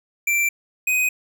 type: tone pair in turn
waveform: square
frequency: 2349 / 2504 Hz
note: D7 / D#7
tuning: 0 / +10 cents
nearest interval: minor second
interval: 110 cents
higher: second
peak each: -18 dBFS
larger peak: neither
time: 0.27-0.49 / 0.87-1.09 s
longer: neither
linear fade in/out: 5 ms
effects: none